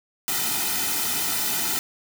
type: noise with comb filter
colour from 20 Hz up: white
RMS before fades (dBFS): -25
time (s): 0.28-1.79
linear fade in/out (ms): 0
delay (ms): 1.8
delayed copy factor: -1
effects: none